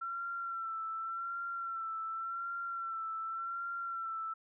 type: tone with vibrato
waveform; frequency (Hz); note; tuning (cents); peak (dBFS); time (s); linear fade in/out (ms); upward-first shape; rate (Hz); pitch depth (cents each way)
sine; 1351; E6; +42; -36; 0.01-4.34; 10; sine; 0.88; 38
effects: none